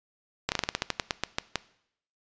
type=slowing click train; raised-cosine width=0.2 ms; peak=-8 dBFS; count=14; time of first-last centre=0.49-1.557 s; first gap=29 ms; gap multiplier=1.16; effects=noise-tail reverb RT60 0.7 s tail -19 dB re dry + resampled to 16000 Hz